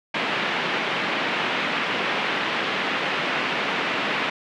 white band-pass noise, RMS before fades -25 dBFS, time 0.14-4.3 s, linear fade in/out 5 ms, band 160 to 2900 Hz, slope 24 dB/octave, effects none

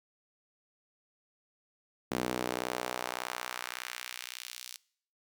sawtooth tone with high-pass filter sweep, 61.74 Hz, B1, in tune, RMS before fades -38 dBFS, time 2.11-4.77 s, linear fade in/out 10 ms, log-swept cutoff 250 to 4500 Hz, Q 1, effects noise-tail reverb RT60 0.6 s tail -23 dB re dry

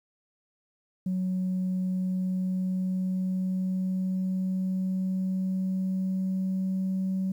sine tone with pitch glide, 185 to 189.21 Hz, F#3 to F#3, 0 to +39 cents, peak -24 dBFS, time 1.06-7.32 s, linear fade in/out 5 ms, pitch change +39 cents, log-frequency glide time 1.79-7.19 s, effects tanh soft clip ceiling -23 dBFS + 10-bit

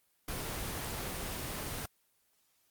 pink noise, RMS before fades -38 dBFS, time 0.28-1.86 s, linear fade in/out 5 ms, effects white hiss -73 dBFS RMS until 2.7 s + Opus 24 kbps

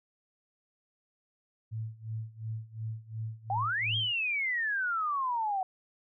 sine tone with tremolo, 110.9 Hz, A2, 14 cents sharp, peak -32 dBFS, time 1.71-4.13 s, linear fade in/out 20 ms, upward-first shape sine, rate 2.8 Hz, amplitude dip 90%
sine exponential two-way sweep, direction up then down, 740 to 3263 to 740 Hz, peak -28 dBFS, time 3.5-5.63 s, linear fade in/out 2 ms, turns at 3.96 s
effects none

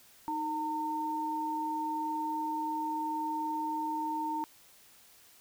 sine tone pair together, 311.1 / 910.4 Hz, D#4 / A#5, 0 / -41 cents, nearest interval octave + perfect fifth, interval 1859 cents, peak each -37 / -32 dBFS, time 0.28-4.44 s, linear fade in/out 0 ms, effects white hiss -59 dBFS RMS until 5.4 s

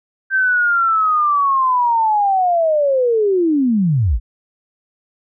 sine linear sweep, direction down, 1568 to 41.2 Hz, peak -12 dBFS, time 0.3-4.2 s, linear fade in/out 50 ms, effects none

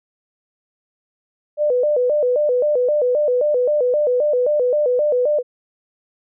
sine tone with vibrato, 544 Hz, C#5, 33 cents flat, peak -14 dBFS, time 1.57-5.43 s, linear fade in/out 50 ms, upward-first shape square, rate 3.8 Hz, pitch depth 160 cents each way, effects none

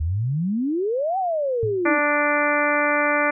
sine exponential two-way sweep, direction up then down, 73.2 to 784 to 287.5 Hz, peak -20 dBFS, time 0-1.99 s, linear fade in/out 10 ms, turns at 1.18 s
sine tone with exponential decay, 110 Hz, A2, in tune, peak -21 dBFS, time 1.63-1.92 s, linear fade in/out 0 ms, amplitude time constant 62 ms
harmonic tone, 293.7 Hz, D4, in tune, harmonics 1 / 2 / 3 / 4 / 5 / 6 / 7 / 8, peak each -27 / -23 / -28 / -25 / -25 / -27 / -26 / -28 dBFS, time 1.85-3.31 s, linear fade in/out 10 ms
effects none

